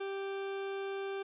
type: tone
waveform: 40% pulse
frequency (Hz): 392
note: G4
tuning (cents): 0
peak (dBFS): -35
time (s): 0-1.23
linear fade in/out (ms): 10
effects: resampled to 8000 Hz